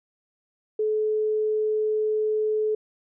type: tone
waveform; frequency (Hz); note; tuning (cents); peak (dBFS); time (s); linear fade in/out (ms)
sine; 430; A4; -40; -21; 0.79-2.75; 5
effects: none